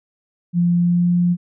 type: tone with pitch glide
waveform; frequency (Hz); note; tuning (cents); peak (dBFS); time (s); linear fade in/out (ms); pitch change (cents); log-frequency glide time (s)
sine; 173.8 to 175.62; F3 to F3; -8 to +10; -13; 0.53-1.37; 50; +18; 0.75-1.12
effects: none